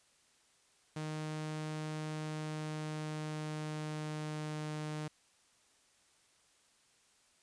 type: tone with pitch glide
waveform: sawtooth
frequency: 154.6 to 152.74 Hz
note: D#3 to D#3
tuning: -11 to -32 cents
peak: -34 dBFS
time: 0.96-5.08 s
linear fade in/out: 5 ms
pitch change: -21 cents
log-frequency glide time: 2.15-4.72 s
effects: white hiss -69 dBFS RMS until 7.42 s + resampled to 22050 Hz